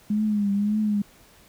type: tone with vibrato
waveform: sine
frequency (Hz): 207.1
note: G#3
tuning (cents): -5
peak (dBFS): -20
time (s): 0.1-1.02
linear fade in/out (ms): 5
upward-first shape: triangle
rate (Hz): 1.8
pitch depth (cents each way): 76
effects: pink hiss -54 dBFS RMS until 1.48 s